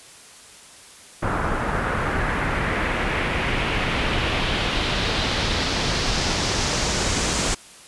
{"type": "noise with low-pass filter sweep", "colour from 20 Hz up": "pink", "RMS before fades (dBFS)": -23, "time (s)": [1.22, 7.55], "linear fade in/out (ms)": 10, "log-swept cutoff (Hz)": [1300, 7600], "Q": 1.8, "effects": ["white hiss -45 dBFS RMS until 7.87 s", "resampled to 24000 Hz"]}